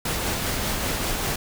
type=noise with tremolo; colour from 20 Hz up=pink; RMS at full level=-25 dBFS; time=0.05-1.36 s; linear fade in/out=5 ms; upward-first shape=sine; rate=5.1 Hz; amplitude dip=25%; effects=none

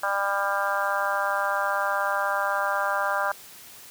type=harmonic tone; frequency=199.1 Hz; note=G3; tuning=27 cents sharp; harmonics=3 / 4 / 5 / 6 / 7 / 8; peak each=-30 / -30 / -30 / -30 / -30 / -30 dBFS; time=0.03-3.32 s; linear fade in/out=5 ms; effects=white hiss -46 dBFS RMS until 3.9 s + high-pass 60 Hz 12 dB/octave

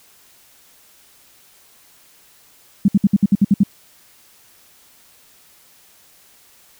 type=tone bursts; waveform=sine; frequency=200 Hz; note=G3; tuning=35 cents sharp; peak=-8 dBFS; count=9; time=2.85-3.635 s; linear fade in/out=5 ms; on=33 ms; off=61 ms; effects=white hiss -51 dBFS RMS until 6.79 s

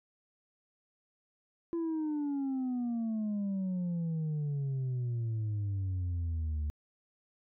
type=exponential sweep; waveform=sine; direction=down; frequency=339.8 to 73.42 Hz; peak=-28 dBFS; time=1.73-6.7 s; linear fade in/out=0 ms; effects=tanh soft clip ceiling -30 dBFS

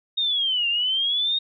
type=linear two-way sweep; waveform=sine; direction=down then up; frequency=3729 to 2757 to 3729 Hz; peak=-20 dBFS; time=0.17-1.39 s; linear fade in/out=10 ms; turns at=0.68 s; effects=none

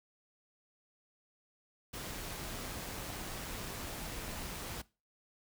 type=noise with amplitude modulation; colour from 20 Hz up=pink; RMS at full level=-41 dBFS; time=1.93-4.82 s; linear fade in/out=10 ms; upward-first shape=sine; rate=186 Hz; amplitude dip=30%; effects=noise-tail reverb RT60 0.3 s tail -21 dB re dry

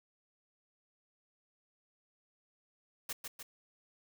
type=noise with echo; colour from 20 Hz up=white; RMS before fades=-39 dBFS; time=3.09-3.13 s; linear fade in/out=5 ms; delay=150 ms; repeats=2; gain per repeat=-4 dB; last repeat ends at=3.43 s; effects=none

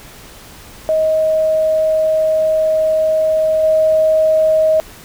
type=tone with level steps; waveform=sine; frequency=630 Hz; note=D#5; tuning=21 cents sharp; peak=-11 / -9 dBFS; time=0.89-4.8 s; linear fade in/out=0 ms; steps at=3.63 s; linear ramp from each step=5 ms; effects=pink hiss -38 dBFS RMS until 5.04 s

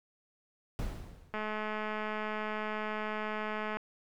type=noise with exponential decay; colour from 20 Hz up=brown; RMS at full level=-33 dBFS; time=0.79-1.58 s; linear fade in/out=0 ms; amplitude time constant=170 ms
type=click train; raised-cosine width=0.5 ms; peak=-22 dBFS; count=521; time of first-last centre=1.34-3.77 s; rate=214 Hz
effects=none

